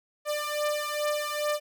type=beating tone pair; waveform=sawtooth; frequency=594 / 596.4 Hz; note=D5 / D5; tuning=+20 / +27 cents; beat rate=2.4 Hz; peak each=-26 / -27 dBFS; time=0.25-1.6 s; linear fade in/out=50 ms; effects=none